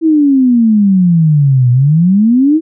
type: exponential two-way sweep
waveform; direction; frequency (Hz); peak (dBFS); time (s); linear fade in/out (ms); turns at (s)
sine; down then up; 329.6 to 120.7 to 329.6; -5; 0.01-2.61; 50; 1.71
effects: none